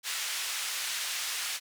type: band-pass noise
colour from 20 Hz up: pink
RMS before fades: -34 dBFS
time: 0.03-1.6 s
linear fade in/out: 50 ms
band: 2000 to 11000 Hz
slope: 12 dB/octave
effects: none